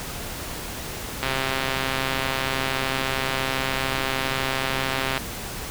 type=click train; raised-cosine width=0.3 ms; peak=-8 dBFS; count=526; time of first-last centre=1.23-5.177 s; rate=133 Hz; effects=pink hiss -33 dBFS RMS until 5.7 s